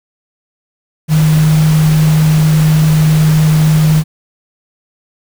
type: tone in noise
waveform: sine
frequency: 155.56 Hz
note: D#3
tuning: in tune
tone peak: -6 dBFS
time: 1.08-4.04 s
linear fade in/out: 50 ms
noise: pink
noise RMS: -22 dBFS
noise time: 1.08-4.04 s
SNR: +13 dB
effects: none